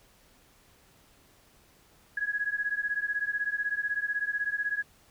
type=beating tone pair; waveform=sine; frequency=1661.2 / 1677.2 Hz; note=G#6 / G#6; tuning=0 / +17 cents; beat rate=16 Hz; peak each=-31 dBFS; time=2.17-4.83 s; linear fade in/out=5 ms; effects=pink hiss -61 dBFS RMS until 5.1 s